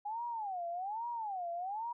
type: tone with vibrato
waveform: sine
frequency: 807 Hz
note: G#5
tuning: 50 cents flat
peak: -36 dBFS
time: 0.05-1.93 s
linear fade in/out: 10 ms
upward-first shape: sine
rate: 1.2 Hz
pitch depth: 290 cents each way
effects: none